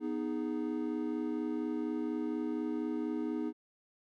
triangle chord, G# minor, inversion first, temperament equal, 246.9 / 311.1 / 415.3 Hz, B3 / D#4 / G#4, 0 / 0 / 0 cents, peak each -35 / -33 / -39 dBFS, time 0-3.53 s, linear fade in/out 50 ms, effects none

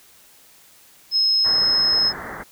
sine tone, 5160 Hz, E8, 38 cents flat, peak -15 dBFS, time 1.11-2.13 s, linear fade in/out 50 ms
white low-pass noise, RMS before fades -33 dBFS, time 1.44-2.44 s, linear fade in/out 20 ms, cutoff 2000 Hz, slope 96 dB/octave
effects white hiss -51 dBFS RMS until 2.51 s

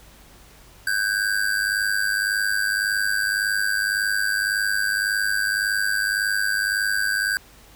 square ring-modulated tone, 1568 Hz, G6, in tune, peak -18 dBFS, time 0.87-7.37 s, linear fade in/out 0 ms, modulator 50.9 Hz, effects added 50 Hz sine -52 dBFS peak until 7.75 s + pink hiss -50 dBFS RMS until 7.75 s

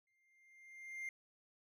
triangle tone with exponential growth, 2105 Hz, C7, 10 cents sharp, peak -38 dBFS, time 0.07-1.09 s, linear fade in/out 2 ms, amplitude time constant 220 ms, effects none

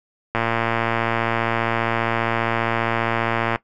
click train, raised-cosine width 0.5 ms, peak -5 dBFS, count 370, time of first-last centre 0.35-3.559 s, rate 115 Hz, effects noise-tail reverb RT60 0.1 s tail -18 dB re dry

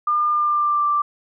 sine tone with pitch glide, 1204 to 1175.8 Hz, D6 to D6, +43 to +2 cents, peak -16 dBFS, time 0.07-1.02 s, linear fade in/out 5 ms, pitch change -41 cents, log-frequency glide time 0.31-0.86 s, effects none

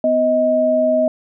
sine tone pair together, 250.5 / 630 Hz, B3 / D#5, +25 / +21 cents, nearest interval octave + major third, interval 1596 cents, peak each -20 / -13 dBFS, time 0.04-1.08 s, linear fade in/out 2 ms, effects none

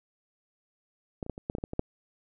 clicks, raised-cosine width 2 ms, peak -20 / -29 / -18 / -27 / -17 / -18 / -25 / -19 / -22 / -12 dBFS, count 10, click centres 1.228 / 1.264 / 1.297 / 1.379 / 1.499 / 1.551 / 1.584 / 1.639 / 1.734 / 1.794 s, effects none

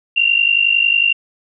sine tone pair together, 2740 / 2791 Hz, F7 / F7, -34 / -2 cents, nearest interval unison, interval 32 cents, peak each -14 dBFS, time 0.16-1.13 s, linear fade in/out 10 ms, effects none

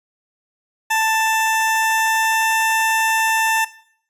20% pulse tone with pitch glide, 884 to 889.6 Hz, A5 to A5, +8 to +19 cents, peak -11 dBFS, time 0.9-3.65 s, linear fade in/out 10 ms, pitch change +11 cents, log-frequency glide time 1.13-2.48 s, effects noise-tail reverb RT60 0.6 s tail -17 dB re dry + resampled to 32000 Hz

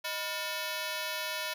10% pulse ring-modulated tone, 802 Hz, G5, 39 cents sharp, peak -22 dBFS, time 0.04-1.54 s, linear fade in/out 10 ms, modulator 182 Hz, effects none

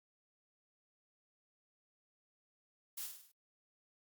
blue noise with echo, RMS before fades -43 dBFS, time 2.97-3.07 s, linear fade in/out 10 ms, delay 50 ms, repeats 5, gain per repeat -5 dB, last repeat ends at 3.32 s, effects Opus 48 kbps

